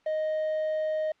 triangle tone with quantisation, 622.3 Hz, D#5, in tune, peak -24 dBFS, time 0.06-1.12 s, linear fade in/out 5 ms, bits 8, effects white hiss -66 dBFS RMS until 1.2 s + low-pass 3000 Hz 12 dB/octave

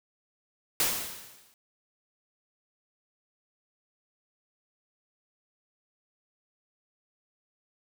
white noise with exponential decay, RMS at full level -24 dBFS, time 0.8-1.54 s, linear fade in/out 1 ms, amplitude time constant 160 ms, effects none

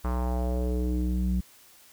square tone with low-pass filter sweep, 61.74 Hz, B1, in tune, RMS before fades -27 dBFS, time 0.04-1.41 s, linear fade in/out 10 ms, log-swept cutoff 1200 to 170 Hz, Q 2.7, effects white hiss -55 dBFS RMS until 1.92 s

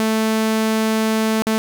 sawtooth tone with dropouts, 220 Hz, A3, in tune, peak -12 dBFS, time 0-1.58 s, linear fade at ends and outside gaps 0 ms, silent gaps 1.421-1.468 s, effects none

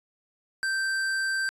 sine tone with hard clipping, 1563 Hz, G6, 6 cents flat, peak -27 dBFS, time 0.63-1.49 s, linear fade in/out 0 ms, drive 13 dB, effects resampled to 24000 Hz

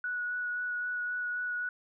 sine tone with vibrato, 1467 Hz, F#6, 15 cents flat, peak -31 dBFS, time 0.04-1.69 s, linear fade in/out 2 ms, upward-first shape sine, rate 3.8 Hz, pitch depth 11 cents each way, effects none

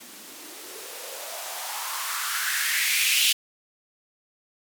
violet noise with band-pass filter sweep, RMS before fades -28 dBFS, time 0-3.33 s, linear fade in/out 10 ms, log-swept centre 220 to 3000 Hz, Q 3.8, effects none

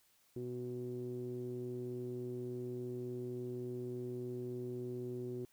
sawtooth tone with low-pass filter, 123.47 Hz, B2, in tune, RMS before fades -42 dBFS, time 0.36-5.45 s, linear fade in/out 0 ms, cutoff 350 Hz, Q 7.7, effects white hiss -71 dBFS RMS until 5.52 s

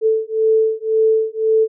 sine beating tone pair, 440 / 441.9 Hz, A4 / A4, 0 / +7 cents, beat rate 1.9 Hz, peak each -16 dBFS, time 0.01-1.68 s, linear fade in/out 50 ms, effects none

